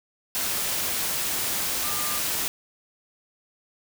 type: tone in noise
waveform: sine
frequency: 1200 Hz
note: D6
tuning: 37 cents sharp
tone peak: -35 dBFS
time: 1.84-2.19 s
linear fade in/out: 0 ms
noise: white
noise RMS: -27 dBFS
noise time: 0.35-2.48 s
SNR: -11 dB
effects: none